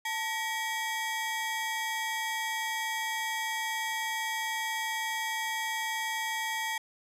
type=ring-modulated tone; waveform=30% pulse; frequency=1396.9 Hz; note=F6; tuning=in tune; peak=-25 dBFS; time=0.05-6.78 s; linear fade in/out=5 ms; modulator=508 Hz; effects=resampled to 32000 Hz + 9-bit